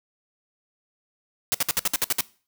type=noise bursts; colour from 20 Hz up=white; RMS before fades=-22 dBFS; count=9; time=1.52-2.208 s; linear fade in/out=0 ms; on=24 ms; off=59 ms; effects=noise-tail reverb RT60 0.4 s tail -21 dB re dry